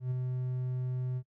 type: tone with ADSR envelope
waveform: triangle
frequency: 126.9 Hz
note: B2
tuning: 47 cents sharp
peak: -26 dBFS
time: 0-1.23 s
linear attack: 110 ms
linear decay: 14 ms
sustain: -3 dB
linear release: 59 ms
effects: noise-tail reverb RT60 0.1 s tail -21 dB re dry